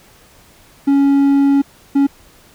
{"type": "tone bursts at uneven times", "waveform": "triangle", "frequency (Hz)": 278.7, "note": "C#4", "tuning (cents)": 9, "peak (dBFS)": -7, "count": 2, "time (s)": [[0.87, 1.62], [1.95, 2.07]], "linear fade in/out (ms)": 10, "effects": ["pink hiss -47 dBFS RMS until 2.54 s"]}